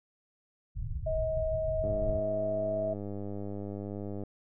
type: low-pass noise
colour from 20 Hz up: pink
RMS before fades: -35 dBFS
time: 0.75-2.2 s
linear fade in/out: 20 ms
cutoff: 140 Hz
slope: 48 dB/octave
type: tone with pitch glide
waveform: sine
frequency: 635 to 642.7 Hz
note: D#5 to E5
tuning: +35 to -44 cents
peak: -29 dBFS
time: 1.06-2.94 s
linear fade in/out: 10 ms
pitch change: +21 cents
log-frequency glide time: 1.76-2.73 s
type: click train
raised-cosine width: 2 ms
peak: -26 dBFS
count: 243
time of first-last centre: 1.84-4.236 s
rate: 101 Hz
effects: none